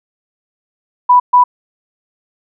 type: tone bursts at uneven times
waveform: sine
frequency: 987.8 Hz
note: B5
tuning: in tune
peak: -4 dBFS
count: 2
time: 1.09-1.2 / 1.33-1.44 s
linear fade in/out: 10 ms
effects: none